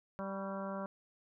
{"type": "harmonic tone with a mistuned harmonic", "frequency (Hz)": 195.2, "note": "G3", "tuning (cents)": -7, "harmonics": [1, 2, 3, 4, 5, 6, 7, 8], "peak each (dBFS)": [-41, -50, -42, -51, -47, -49, -49, -56], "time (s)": [0.19, 0.86], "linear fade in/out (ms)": 0, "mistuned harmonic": 6, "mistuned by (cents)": -52, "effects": []}